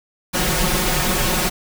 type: noise with comb filter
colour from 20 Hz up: pink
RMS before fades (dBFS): -19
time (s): 0.33-1.5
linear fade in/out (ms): 20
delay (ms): 5.5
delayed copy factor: +0.95
effects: none